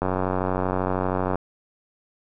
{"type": "click train", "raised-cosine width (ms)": 1, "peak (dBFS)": -10, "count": 125, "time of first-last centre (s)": [0.02, 1.356], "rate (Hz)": 92.8, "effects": []}